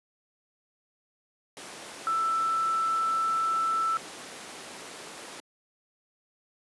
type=tone in noise; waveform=sine; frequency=1326 Hz; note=E6; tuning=10 cents sharp; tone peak=-24 dBFS; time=2.07-3.97 s; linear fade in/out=0 ms; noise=pink; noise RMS=-41 dBFS; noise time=1.57-5.4 s; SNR=+14 dB; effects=high-pass 300 Hz 12 dB/octave + resampled to 24000 Hz